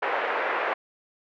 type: band-pass noise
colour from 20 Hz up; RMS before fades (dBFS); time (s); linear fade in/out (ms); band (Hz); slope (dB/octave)
pink; -27; 0.02-0.74; 10; 470 to 2200; 24
effects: none